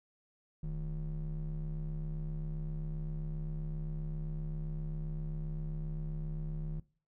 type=ring-modulated tone; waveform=triangle; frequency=95 Hz; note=F#2; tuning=46 cents sharp; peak=-30 dBFS; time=0.63-6.8 s; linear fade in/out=5 ms; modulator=61.2 Hz; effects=noise-tail reverb RT60 0.4 s tail -20 dB re dry